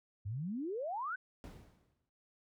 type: exponential sweep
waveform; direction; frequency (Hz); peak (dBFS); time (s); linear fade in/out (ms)
sine; up; 92.5 to 1568; -36; 0.25-1.16; 10
type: noise with exponential decay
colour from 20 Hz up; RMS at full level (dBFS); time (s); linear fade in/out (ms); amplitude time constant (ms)
brown; -44; 1.44-2.09; 0; 140
effects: high-pass 60 Hz 12 dB/octave